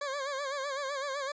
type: tone with vibrato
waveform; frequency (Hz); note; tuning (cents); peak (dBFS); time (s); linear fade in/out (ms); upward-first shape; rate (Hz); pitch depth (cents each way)
20% pulse; 554.4; C#5; 0; -28; 0.01-1.32; 5; sine; 7.9; 89
effects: resampled to 16000 Hz